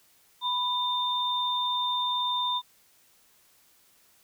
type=tone pair together; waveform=sine; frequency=992 / 3611 Hz; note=B5 / A7; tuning=+7 / +44 cents; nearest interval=octave + minor seventh; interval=2237 cents; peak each=-28 dBFS; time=0.41-2.62 s; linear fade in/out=50 ms; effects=white hiss -62 dBFS RMS until 4.23 s